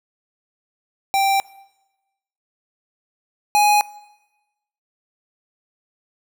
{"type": "tone pair in turn", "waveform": "square", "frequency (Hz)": [784, 831.7], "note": ["G5", "G#5"], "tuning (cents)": [0, 2], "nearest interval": "minor second", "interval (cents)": 102, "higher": "second", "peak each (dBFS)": [-16, -13], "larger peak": "second", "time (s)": [[1.14, 1.4], [3.55, 3.81]], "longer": "neither", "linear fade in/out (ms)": 0, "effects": ["noise-tail reverb RT60 1.0 s tail -21 dB re dry"]}